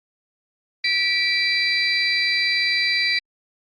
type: tone cluster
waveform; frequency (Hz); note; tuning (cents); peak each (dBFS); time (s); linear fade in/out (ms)
sine; 1953 / 2332 / 3986 / 4710; B6 / D7 / B7 / D8; -20 / -13 / +15 / +4; -24 / -21 / -24 / -24; 0.84-3.19; 5
effects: tanh soft clip ceiling -9 dBFS + Opus 48 kbps